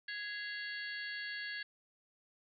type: harmonic tone with a mistuned harmonic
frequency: 554.4 Hz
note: C#5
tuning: in tune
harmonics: 3 / 4 / 5 / 6 / 7 / 8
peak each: -41 / -48 / -51 / -51 / -57 / -48 dBFS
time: 0.08-1.63 s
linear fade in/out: 5 ms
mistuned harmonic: 4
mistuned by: -130 cents
effects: none